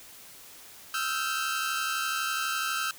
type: tone cluster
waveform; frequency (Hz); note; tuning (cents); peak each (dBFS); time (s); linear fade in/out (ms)
sawtooth; 1295 / 1367 / 1557; E6 / F6 / G6; -31 / -37 / -12; -29; 0.94-2.91; 2
effects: white hiss -49 dBFS RMS until 2.98 s